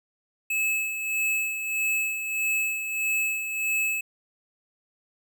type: tone with tremolo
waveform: square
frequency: 2596 Hz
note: E7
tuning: 27 cents flat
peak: -23 dBFS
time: 0.5-4.01 s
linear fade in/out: 5 ms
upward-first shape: sine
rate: 1.6 Hz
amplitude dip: 55%
effects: none